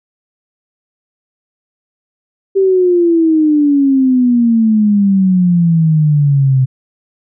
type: exponential sweep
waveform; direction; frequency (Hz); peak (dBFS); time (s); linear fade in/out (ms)
sine; down; 392 to 128.8; -7; 2.55-6.66; 20
effects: none